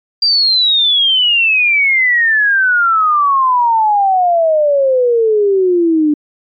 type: exponential sweep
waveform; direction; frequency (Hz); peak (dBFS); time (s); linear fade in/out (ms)
sine; down; 4768 to 293.7; -8; 0.22-6.14; 5
effects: MP3 96 kbps